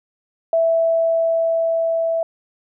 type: tone with level ramp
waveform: sine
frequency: 659.3 Hz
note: E5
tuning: in tune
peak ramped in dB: -13 to -17 dBFS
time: 0.53-2.23 s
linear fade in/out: 2 ms
effects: none